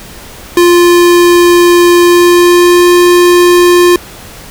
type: tone with pitch glide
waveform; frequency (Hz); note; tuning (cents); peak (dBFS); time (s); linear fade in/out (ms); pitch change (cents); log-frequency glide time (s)
square; 349.2 to 352.6; F4 to F4; 0 to +17; -3; 0.57-3.96; 2; +17; 2.01-2.89
effects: pink hiss -30 dBFS RMS until 4.5 s